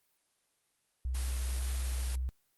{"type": "tone with vibrato", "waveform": "sine", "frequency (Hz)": 63.2, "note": "B1", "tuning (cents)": 41, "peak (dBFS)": -31, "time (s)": [1.05, 2.29], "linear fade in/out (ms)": 0, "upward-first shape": "square", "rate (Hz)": 1.8, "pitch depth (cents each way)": 11}
{"type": "noise", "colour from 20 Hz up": "white", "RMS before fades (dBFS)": -42, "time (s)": [1.14, 2.16], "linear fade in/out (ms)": 10}
{"effects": ["white hiss -75 dBFS RMS until 2.57 s", "Opus 24 kbps"]}